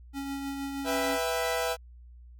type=tone with tremolo; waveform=square; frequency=276.4 Hz; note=C#4; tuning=5 cents flat; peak=-32 dBFS; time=0.13-1.19 s; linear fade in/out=50 ms; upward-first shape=triangle; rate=6.4 Hz; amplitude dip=35%
type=chord; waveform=sawtooth; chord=E minor; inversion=second; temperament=equal with one note detuned; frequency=493.9 / 659.3 / 793.6 Hz; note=B4 / E5 / G5; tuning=0 / 0 / +21 cents; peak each=-27 / -27 / -31 dBFS; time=0.84-1.77 s; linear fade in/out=50 ms
effects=added 60 Hz sine -47 dBFS peak until 2.39 s